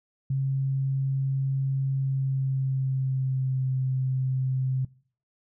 sine tone with pitch glide, 135.1 to 130.72 Hz, C#3 to C3, -44 to -1 cents, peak -23 dBFS, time 0.3-4.85 s, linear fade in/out 5 ms, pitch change -57 cents, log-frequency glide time 1.95-3.7 s, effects noise-tail reverb RT60 0.5 s tail -23 dB re dry

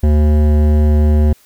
triangle tone with hard clipping, 75.2 Hz, D2, 42 cents sharp, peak -10 dBFS, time 0.03-1.33 s, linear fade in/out 5 ms, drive 18 dB, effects white hiss -50 dBFS RMS until 1.45 s

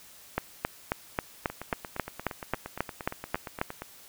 two click trains, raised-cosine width 0.5 ms, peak -11 / -21 dBFS, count 13 / 21, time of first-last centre 0.38-3.615 / 1.5-3.82 s, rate 3.71 / 8.62 Hz, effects white hiss -52 dBFS RMS until 4.08 s

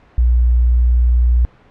sine tone, 60.2 Hz, B1, 44 cents flat, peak -9 dBFS, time 0.18-1.45 s, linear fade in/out 0 ms, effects pink hiss -48 dBFS RMS until 1.7 s + low-pass 2000 Hz 12 dB/octave

